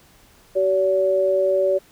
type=tone pair together; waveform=sine; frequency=380.6 / 570.3 Hz; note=F#4 / C#5; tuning=+49 / +49 cents; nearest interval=perfect fifth; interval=700 cents; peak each=-21 / -17 dBFS; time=0.55-1.79 s; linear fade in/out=20 ms; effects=pink hiss -53 dBFS RMS until 1.91 s